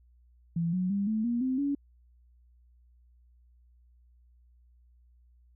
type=tone with pitch steps; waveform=sine; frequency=168.1 / 183.31 / 199.91 / 218 / 237.7 / 259.2 / 282.7 Hz; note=E3 / F#3 / G3 / A3 / A#3 / C4 / C#4; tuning=+34 / -16 / +34 / -16 / +34 / -16 / +34 cents; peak=-26 dBFS; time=0.56-1.75 s; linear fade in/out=5 ms; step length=170 ms; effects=added 60 Hz sine -58 dBFS peak until 5.55 s